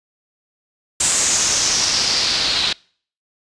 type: noise with low-pass filter sweep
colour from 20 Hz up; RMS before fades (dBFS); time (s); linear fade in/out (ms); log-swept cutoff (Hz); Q
white; -18; 1-2.73; 5; 7800 to 3900; 3.8
effects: noise-tail reverb RT60 0.5 s tail -26 dB re dry + resampled to 22050 Hz